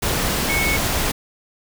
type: tone in noise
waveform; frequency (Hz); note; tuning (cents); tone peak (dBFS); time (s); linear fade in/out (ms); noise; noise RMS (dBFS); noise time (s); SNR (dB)
sine; 2207; C#7; -8; -20; 0.49-0.77; 10; pink; -21; 0.02-1.12; -2
effects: none